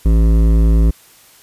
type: tone with hard clipping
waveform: sine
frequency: 55 Hz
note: A1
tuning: in tune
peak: -10 dBFS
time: 0.05-0.91 s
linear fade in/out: 10 ms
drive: 13 dB
effects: white hiss -46 dBFS RMS until 1.42 s + resampled to 32000 Hz